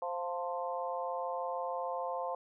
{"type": "harmonic tone with a mistuned harmonic", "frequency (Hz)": 174.61, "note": "F3", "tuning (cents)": 0, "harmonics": [3, 4, 5, 6], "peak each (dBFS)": [-38, -39, -40, -41], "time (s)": [0.02, 2.35], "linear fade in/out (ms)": 2, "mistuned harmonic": 5, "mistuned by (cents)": 27, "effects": []}